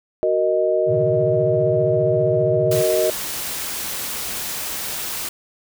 sine chord, D# minor, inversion first, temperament just, 373.4 / 466.7 / 622.3 Hz, F#4 / A#4 / D#5, +16 / +2 / 0 cents, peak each -21 / -22 / -18 dBFS, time 0.23-3.1 s, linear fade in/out 0 ms
triangle tone with vibrato, 132 Hz, C3, 16 cents sharp, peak -20 dBFS, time 0.86-2.84 s, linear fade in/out 50 ms, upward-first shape sine, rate 15 Hz, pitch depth 300 cents each way
white noise, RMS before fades -27 dBFS, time 2.71-5.29 s, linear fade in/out 5 ms
effects none

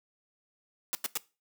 white noise bursts, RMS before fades -31 dBFS, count 3, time 0.93-1.174 s, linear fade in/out 0 ms, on 20 ms, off 92 ms, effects noise-tail reverb RT60 0.3 s tail -20 dB re dry + high-pass 200 Hz 12 dB/octave

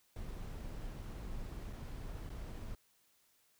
brown noise with dropouts, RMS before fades -44 dBFS, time 0.16-2.75 s, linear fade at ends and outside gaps 2 ms, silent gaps 1.728-1.731 / 2.292-2.301 s, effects white hiss -72 dBFS RMS until 3.59 s

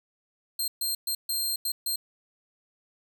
15% pulse tone bursts at uneven times, 4183 Hz, C8, 1 cent flat, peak -20 dBFS, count 6, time 0.59-0.68 / 0.81-0.95 / 1.07-1.15 / 1.29-1.56 / 1.65-1.72 / 1.86-1.96 s, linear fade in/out 5 ms, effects none

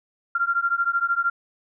sine beating tone pair, 1379 / 1392 Hz, F6 / F6, -22 / -6 cents, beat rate 13 Hz, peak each -23 dBFS, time 0.35-1.3 s, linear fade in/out 5 ms, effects none

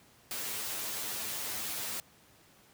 white noise with comb filter, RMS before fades -37 dBFS, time 0.31-2 s, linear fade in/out 0 ms, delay 9.3 ms, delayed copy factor +1, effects pink hiss -61 dBFS RMS until 2.73 s + high-pass 80 Hz 12 dB/octave

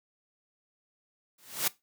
white noise with exponential growth, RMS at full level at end -24 dBFS, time 1.38-1.68 s, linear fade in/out 5 ms, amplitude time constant 64 ms, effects noise-tail reverb RT60 0.2 s tail -19 dB re dry + high-pass 100 Hz 12 dB/octave

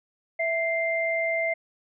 sine tone pair together, 659.3 / 2093 Hz, E5 / C7, 0 / 0 cents, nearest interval octave + minor sixth, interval 2000 cents, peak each -26 dBFS, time 0.39-1.54 s, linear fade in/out 10 ms, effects none

